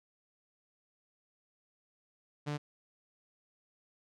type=tone; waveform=sawtooth; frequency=147.3 Hz; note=D3; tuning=6 cents sharp; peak=-30 dBFS; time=2.46-2.58 s; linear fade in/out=20 ms; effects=low-pass 6000 Hz 12 dB/octave